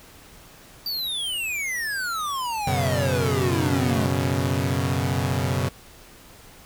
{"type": "exponential sweep", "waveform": "square", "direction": "down", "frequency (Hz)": [4699, 204.4], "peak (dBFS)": -26, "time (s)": [0.86, 4.06], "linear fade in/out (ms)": 2}
{"type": "chord", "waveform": "sawtooth", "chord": "F# suspended fourth", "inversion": "none", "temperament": "equal", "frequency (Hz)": [92.5, 123.47, 138.59], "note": ["F#2", "B2", "C#3"], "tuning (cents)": [0, 0, 0], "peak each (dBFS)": -22, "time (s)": [2.67, 5.69], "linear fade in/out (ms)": 5}
{"effects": ["pink hiss -48 dBFS RMS until 6.65 s"]}